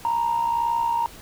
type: tone with amplitude modulation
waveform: sine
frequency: 932.3 Hz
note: A#5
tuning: in tune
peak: -16 dBFS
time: 0.05-1.06 s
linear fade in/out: 0 ms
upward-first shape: sine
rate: 61.9 Hz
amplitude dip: 65%
effects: tanh soft clip ceiling -15 dBFS + pink hiss -44 dBFS RMS until 1.21 s